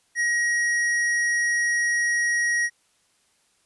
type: tone with tanh clipping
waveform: sine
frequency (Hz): 1894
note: A#6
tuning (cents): +27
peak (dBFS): -22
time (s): 0.15-2.7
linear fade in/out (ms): 50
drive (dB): 13
effects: white hiss -65 dBFS RMS until 3.65 s + resampled to 24000 Hz